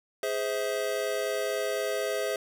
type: chord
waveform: square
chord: Ab augmented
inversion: none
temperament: just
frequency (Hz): 415.3 / 519.1 / 648.9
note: Ab4 / C5 / E5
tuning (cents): 0 / -14 / -27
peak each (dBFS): -33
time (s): 0.23-2.36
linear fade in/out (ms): 2
effects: none